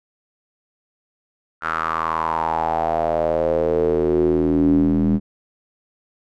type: tone with band-pass filter sweep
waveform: square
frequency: 40.47 Hz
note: E1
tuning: 31 cents flat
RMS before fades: -19 dBFS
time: 1.61-5.2 s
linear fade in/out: 50 ms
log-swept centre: 1400 to 220 Hz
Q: 6.3
effects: none